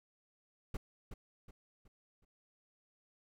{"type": "noise with echo", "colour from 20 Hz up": "brown", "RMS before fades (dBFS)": -37, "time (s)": [0.74, 0.77], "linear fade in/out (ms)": 5, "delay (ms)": 370, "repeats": 4, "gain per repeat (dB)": -8, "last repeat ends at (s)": 2.25, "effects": []}